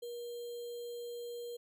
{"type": "tone with sample-and-hold", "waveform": "sine", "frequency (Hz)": 476.4, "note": "A#4", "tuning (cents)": 38, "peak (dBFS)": -40, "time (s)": [0.02, 1.57], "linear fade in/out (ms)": 10, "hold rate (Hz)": 3675, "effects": []}